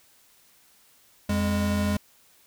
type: tone pair together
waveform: square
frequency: 86.2 / 205 Hz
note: F2 / G#3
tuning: -22 / -22 cents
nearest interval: octave + minor third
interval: 1500 cents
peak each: -28 / -25 dBFS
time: 1.29-1.97 s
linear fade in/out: 5 ms
effects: white hiss -59 dBFS RMS until 2.46 s